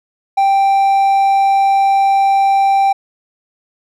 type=tone; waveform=triangle; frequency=785 Hz; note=G5; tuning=2 cents sharp; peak=-7 dBFS; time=0.37-2.93 s; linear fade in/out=10 ms; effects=none